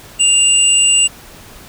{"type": "tone pair together", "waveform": "sine", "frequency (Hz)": [2801, 7922], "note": ["F7", "B8"], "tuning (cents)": [4, 4], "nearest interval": "octave + tritone", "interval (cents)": 1800, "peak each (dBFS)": -11, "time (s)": [0.19, 1.08], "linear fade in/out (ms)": 20, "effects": ["pink hiss -38 dBFS RMS until 1.68 s"]}